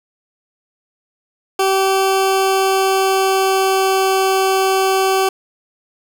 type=tone with pitch glide; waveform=20% pulse; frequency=385.2 to 382.8 Hz; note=G4 to G4; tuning=-30 to -41 cents; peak=-8 dBFS; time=1.59-5.29 s; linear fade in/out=5 ms; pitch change=-11 cents; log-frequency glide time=2.02-4.13 s; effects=7-bit